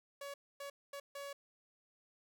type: tone bursts at uneven times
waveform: sawtooth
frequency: 563 Hz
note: C#5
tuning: 27 cents sharp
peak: -40 dBFS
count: 4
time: 0.21-0.34 / 0.6-0.7 / 0.93-1 / 1.15-1.33 s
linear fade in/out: 5 ms
effects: 13-bit